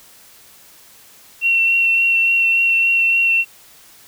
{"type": "tone with vibrato", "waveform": "sine", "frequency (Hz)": 2720, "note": "F7", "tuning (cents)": -46, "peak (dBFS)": -12, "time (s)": [1.41, 3.45], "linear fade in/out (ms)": 50, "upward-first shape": "triangle", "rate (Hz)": 3.5, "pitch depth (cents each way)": 15, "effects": ["white hiss -46 dBFS RMS until 4.07 s"]}